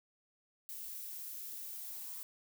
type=noise with high-pass filter sweep; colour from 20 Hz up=violet; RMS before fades=-45 dBFS; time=0.69-2.23 s; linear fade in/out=0 ms; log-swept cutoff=210 to 1100 Hz; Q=6.5; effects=none